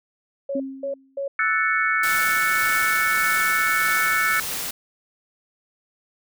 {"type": "tone bursts", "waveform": "sine", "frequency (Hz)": 554.4, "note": "C#5", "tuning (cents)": 0, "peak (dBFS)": -24, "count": 3, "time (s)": [0.49, 1.28], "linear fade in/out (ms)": 5, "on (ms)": 110, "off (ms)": 230}
{"type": "tone with exponential decay", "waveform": "sine", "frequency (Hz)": 268.6, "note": "C4", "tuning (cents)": 46, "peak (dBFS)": -22, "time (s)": [0.55, 1.2], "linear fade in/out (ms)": 5, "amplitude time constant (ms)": 140}
{"type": "chord", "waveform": "sine", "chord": "F# minor seventh", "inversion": "third", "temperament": "equal", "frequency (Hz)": [1318.5, 1480, 1760, 2217], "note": ["E6", "F#6", "A6", "C#7"], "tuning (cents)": [0, 0, 0, 0], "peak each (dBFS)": -24, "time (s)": [1.39, 4.4], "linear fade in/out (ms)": 2}
{"type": "noise with tremolo", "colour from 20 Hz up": "white", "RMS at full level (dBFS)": -28, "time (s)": [2.03, 4.71], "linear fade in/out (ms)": 5, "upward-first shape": "triangle", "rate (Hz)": 1.7, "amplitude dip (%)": 25}
{"effects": []}